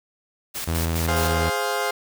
white noise with tremolo, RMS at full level -30 dBFS, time 0.54-1.35 s, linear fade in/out 20 ms, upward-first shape square, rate 4.8 Hz, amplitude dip 65%
sawtooth tone with pitch glide, 82.41 to 81.18 Hz, E2 to E2, 0 to -26 cents, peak -18 dBFS, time 0.67-1.5 s, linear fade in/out 10 ms, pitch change -26 cents, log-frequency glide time 1.02-1.31 s
20% pulse chord, F minor, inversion first, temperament equal, 415.3 / 523.3 / 698.5 Hz, Ab4 / C5 / F5, 0 / 0 / 0 cents, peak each -22 dBFS, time 1.08-1.91 s, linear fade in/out 5 ms
effects none

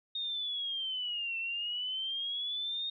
sine linear two-way sweep, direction down then up, 3708 to 2679 to 3708 Hz, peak -33 dBFS, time 0.15-2.9 s, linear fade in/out 5 ms, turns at 1.38 s, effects none

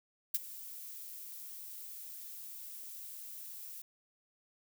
violet noise with ADSR envelope, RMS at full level -29 dBFS, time 0.34-3.82 s, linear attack 8 ms, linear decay 28 ms, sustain -18 dB, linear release 5 ms, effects none

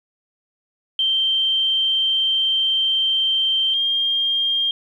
sine tone pair in turn, 3136 / 3209 Hz, G7 / G7, 0 / +40 cents, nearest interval unison, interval 40 cents, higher second, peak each -16 / -17 dBFS, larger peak first, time 0.99-3.74 / 3.74-4.71 s, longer first, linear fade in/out 2 ms, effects 9-bit

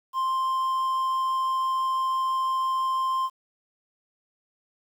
triangle tone, 1049 Hz, C6, 4 cents sharp, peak -21 dBFS, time 0.13-3.3 s, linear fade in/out 50 ms, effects 9-bit

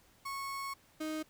35% pulse tone pair in turn, 1101 / 311.6 Hz, C#6 / D#4, -12 / +3 cents, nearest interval octave + minor seventh, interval 2185 cents, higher first, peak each -36 / -34 dBFS, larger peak second, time 0.25-0.74 / 1-1.23 s, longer first, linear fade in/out 10 ms, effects pink hiss -65 dBFS RMS until 1.29 s

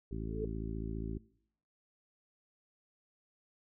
harmonic tone, 54.8 Hz, A1, 6 cents flat, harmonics 1 / 2 / 3 / 4 / 5 / 6 / 7, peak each -40 / -43 / -45 / -46 / -47 / -48 / -48 dBFS, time 0.11-1.18 s, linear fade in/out 5 ms
sine tone with exponential growth, 431.6 Hz, A4, 33 cents flat, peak -32 dBFS, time 0.17-0.45 s, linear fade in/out 5 ms, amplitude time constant 60 ms
effects noise-tail reverb RT60 0.7 s tail -22 dB re dry

